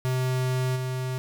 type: tone with level steps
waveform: square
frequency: 128.6 Hz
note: C3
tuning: 30 cents flat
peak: -24 / -28 dBFS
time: 0.05-1.18 s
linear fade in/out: 0 ms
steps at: 0.75 s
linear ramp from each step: 20 ms
effects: none